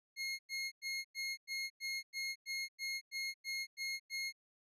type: tone bursts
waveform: 25% pulse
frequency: 2150 Hz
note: C7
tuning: 47 cents sharp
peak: -34 dBFS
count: 13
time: 0.16-4.326 s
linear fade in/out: 50 ms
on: 230 ms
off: 98 ms
effects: low-pass 10000 Hz 12 dB/octave